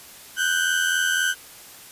35% pulse tone pair together, 1484.1 / 1568 Hz, F#6 / G6, +5 / 0 cents, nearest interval minor second, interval 95 cents, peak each -21 dBFS, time 0.36-1.35 s, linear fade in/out 50 ms, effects white hiss -44 dBFS RMS until 1.91 s + resampled to 32000 Hz

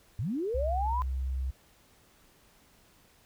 sine linear sweep, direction up, 87.31 to 1034 Hz, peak -29 dBFS, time 0.19-1.02 s, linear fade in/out 0 ms
sine tone, 65.41 Hz, C2, in tune, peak -29 dBFS, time 0.54-1.51 s, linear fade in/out 10 ms
effects pink hiss -62 dBFS RMS until 3.25 s

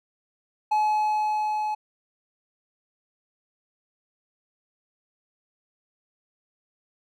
triangle tone with level ramp, 852 Hz, G#5, 44 cents sharp, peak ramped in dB -17 to -23 dBFS, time 0.71-1.75 s, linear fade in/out 10 ms, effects none

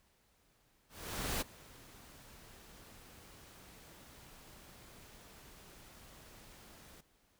pink noise with ADSR envelope, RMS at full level -35 dBFS, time 0.89-7.01 s, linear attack 520 ms, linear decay 19 ms, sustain -22 dB, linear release 8 ms, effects pink hiss -72 dBFS RMS until 7.39 s

